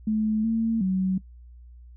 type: tone with pitch steps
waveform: sine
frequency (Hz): 216.2 / 225.7 / 188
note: A3 / A3 / F#3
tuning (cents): -30 / +44 / +28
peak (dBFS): -21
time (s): 0.07-1.18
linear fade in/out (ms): 5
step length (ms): 370
effects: noise-tail reverb RT60 0.1 s tail -19 dB re dry + added 60 Hz sine -44 dBFS peak until 1.96 s